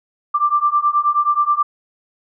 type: beating tone pair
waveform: sine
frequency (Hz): 1174.7 / 1184.1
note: D6 / D6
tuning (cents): 0 / +14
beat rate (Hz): 9.4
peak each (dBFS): -17 / -16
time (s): 0.34-1.63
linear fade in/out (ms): 10
effects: none